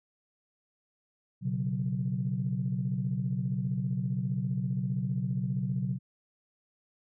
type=chord; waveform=sine; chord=B suspended second; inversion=none; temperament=equal; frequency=123.47 / 138.59 / 185 Hz; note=B2 / C#3 / F#3; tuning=0 / 0 / 0 cents; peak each=-32 dBFS; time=1.41-5.99 s; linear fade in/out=50 ms; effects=tanh soft clip ceiling -19 dBFS